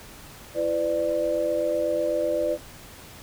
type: tone cluster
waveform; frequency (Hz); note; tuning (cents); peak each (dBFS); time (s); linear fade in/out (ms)
sine; 334.8 / 504 / 592; E4 / B4 / D5; +27 / +35 / +14; -30 / -27 / -24; 0.54-2.58; 50
effects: pink hiss -45 dBFS RMS until 3.22 s